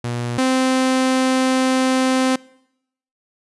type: tone pair in turn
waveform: sawtooth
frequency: 120.3 / 259.8 Hz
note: B2 / C4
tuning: -45 / -12 cents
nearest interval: octave + minor second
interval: 1333 cents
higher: second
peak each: -18 / -11 dBFS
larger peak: second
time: 0.04-0.38 / 0.38-2.36 s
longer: second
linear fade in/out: 5 ms
effects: noise-tail reverb RT60 0.8 s tail -24 dB re dry + resampled to 24000 Hz